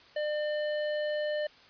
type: tone with tanh clipping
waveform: sine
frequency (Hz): 600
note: D5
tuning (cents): +37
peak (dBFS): -31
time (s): 0.16-1.47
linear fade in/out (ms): 5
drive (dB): 17
effects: white hiss -56 dBFS RMS until 1.69 s + resampled to 11025 Hz